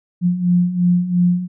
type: beating tone pair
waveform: sine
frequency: 175.2 / 178.1 Hz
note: F3 / F3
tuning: +6 / +34 cents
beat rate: 2.9 Hz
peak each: -19 / -14 dBFS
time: 0.21-1.48 s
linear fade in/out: 50 ms
effects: none